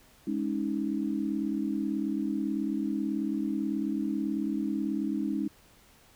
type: chord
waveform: sine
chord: Ab suspended fourth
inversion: none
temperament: equal with one note detuned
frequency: 207.7 / 277.2 / 315.5 Hz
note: Ab3 / Db4 / Eb4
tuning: 0 / 0 / +24 cents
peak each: -32 dBFS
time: 0.27-5.48 s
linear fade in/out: 5 ms
effects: pink hiss -59 dBFS RMS until 6.15 s